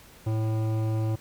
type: tone with hard clipping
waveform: sine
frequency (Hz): 110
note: A2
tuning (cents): 0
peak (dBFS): -26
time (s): 0.26-1.16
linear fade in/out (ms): 10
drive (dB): 14
effects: pink hiss -52 dBFS RMS until 1.2 s